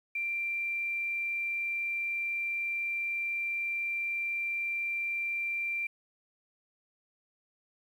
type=tone; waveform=sine; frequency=2362 Hz; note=D7; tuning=9 cents sharp; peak=-30 dBFS; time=0.15-5.87 s; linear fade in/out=5 ms; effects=10-bit